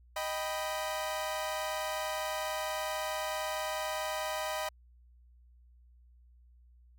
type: chord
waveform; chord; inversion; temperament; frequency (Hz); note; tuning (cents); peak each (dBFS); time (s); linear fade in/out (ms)
sawtooth; Eb augmented; none; equal; 622.3 / 784 / 987.8; Eb5 / G5 / B5; 0 / 0 / 0; -32 / -36 / -35; 0.16-4.69; 5
effects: added 60 Hz sine -57 dBFS peak until 6.98 s